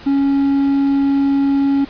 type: tone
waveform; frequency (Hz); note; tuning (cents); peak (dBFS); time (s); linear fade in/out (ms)
triangle; 277.2; C#4; 0; -10; 0.06-1.85; 10
effects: pink hiss -38 dBFS RMS until 1.89 s + resampled to 11025 Hz